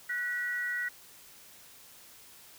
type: tone pair together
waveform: sine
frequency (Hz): 1480 / 1928.5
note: F#6 / B6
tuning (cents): 0 / -42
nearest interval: perfect fourth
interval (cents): 458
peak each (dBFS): -35 / -32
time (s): 0.09-0.89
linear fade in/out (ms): 10
effects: white hiss -54 dBFS RMS until 2.58 s